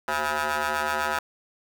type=ring-modulated tone; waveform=15% pulse; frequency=151.2 Hz; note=D#3; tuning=49 cents flat; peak=-15 dBFS; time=0.08-1.19 s; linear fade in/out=2 ms; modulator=1130 Hz; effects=none